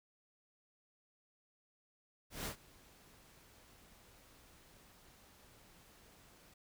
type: noise with ADSR envelope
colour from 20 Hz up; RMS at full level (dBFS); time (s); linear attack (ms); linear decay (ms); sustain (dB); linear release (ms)
pink; -40; 2.3-6.54; 160; 98; -23; 6
effects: none